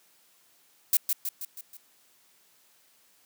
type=noise with echo; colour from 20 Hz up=violet; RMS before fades=-21 dBFS; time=0.93-0.97 s; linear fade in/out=2 ms; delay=160 ms; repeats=5; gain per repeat=-5 dB; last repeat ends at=1.77 s; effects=white hiss -63 dBFS RMS until 3.25 s + high-pass 150 Hz 12 dB/octave